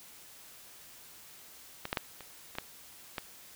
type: clicks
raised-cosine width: 0.3 ms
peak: -20 / -14 / -13 / -29 / -29 / -17 / -18 dBFS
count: 7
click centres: 1.854 / 1.929 / 1.972 / 2.207 / 2.553 / 2.585 / 3.182 s
effects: white hiss -53 dBFS RMS until 3.55 s